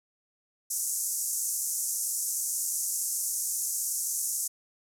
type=band-pass noise; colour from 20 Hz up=pink; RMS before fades=-31 dBFS; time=0.7-4.48 s; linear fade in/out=10 ms; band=6100 to 13000 Hz; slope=48 dB/octave; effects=none